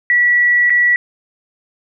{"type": "tone with dropouts", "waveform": "sine", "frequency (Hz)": 1943, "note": "B6", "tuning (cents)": -29, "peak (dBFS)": -9, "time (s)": [0.1, 0.96], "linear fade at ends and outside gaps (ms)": 1, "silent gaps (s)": [0.697, 0.703], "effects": []}